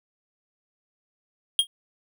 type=tone with exponential decay; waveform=square; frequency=3236 Hz; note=G#7; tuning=46 cents flat; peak=-13 dBFS; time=1.59-1.67 s; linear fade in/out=1 ms; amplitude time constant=17 ms; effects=none